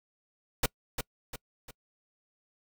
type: noise with echo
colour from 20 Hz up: pink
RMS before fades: -25 dBFS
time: 0.63-0.66 s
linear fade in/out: 5 ms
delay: 350 ms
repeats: 3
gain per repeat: -7 dB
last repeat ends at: 1.71 s
effects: noise-tail reverb RT60 0.1 s tail -26 dB re dry